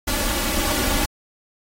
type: noise with comb filter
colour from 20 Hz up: pink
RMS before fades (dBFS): -22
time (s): 0.07-1.06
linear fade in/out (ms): 10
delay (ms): 3.5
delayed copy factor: +0.8
effects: AAC 48 kbps